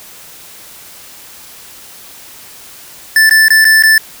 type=tone with dropouts; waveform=square; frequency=1760 Hz; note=A6; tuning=in tune; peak=-5 dBFS; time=3.16-3.98 s; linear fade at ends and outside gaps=2 ms; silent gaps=3.295-3.309 / 3.483-3.504 / 3.645-3.651 / 3.825-3.835 s; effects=white hiss -35 dBFS RMS until 4.2 s